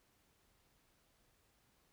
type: silence
effects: pink hiss -74 dBFS RMS until 1.92 s